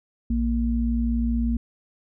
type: tone pair together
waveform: sine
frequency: 58.27 / 233.1 Hz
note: A#1 / A#3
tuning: 0 / 0 cents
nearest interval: 2 octaves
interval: 2400 cents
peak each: -23 dBFS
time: 0.3-1.57 s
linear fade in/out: 5 ms
effects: none